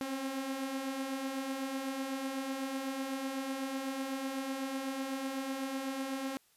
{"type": "beating tone pair", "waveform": "sawtooth", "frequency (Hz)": [261.6, 269.6], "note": ["C4", "C#4"], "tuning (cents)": [0, -48], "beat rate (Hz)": 8, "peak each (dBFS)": [-39, -32], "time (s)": [0.01, 6.37], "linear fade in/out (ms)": 0, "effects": ["white hiss -68 dBFS RMS until 6.56 s", "resampled to 32000 Hz"]}